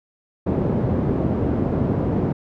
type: band-pass noise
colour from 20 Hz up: pink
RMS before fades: -21 dBFS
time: 0.46-2.33 s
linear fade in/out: 10 ms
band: 100 to 430 Hz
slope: 12 dB/octave
effects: none